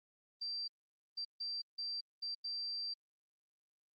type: tone bursts at uneven times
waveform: sine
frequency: 4699 Hz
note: D8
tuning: in tune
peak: -38 dBFS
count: 6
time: 0.41-0.68 / 1.17-1.25 / 1.4-1.62 / 1.78-2.01 / 2.22-2.35 / 2.44-2.94 s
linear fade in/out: 10 ms
effects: Opus 24 kbps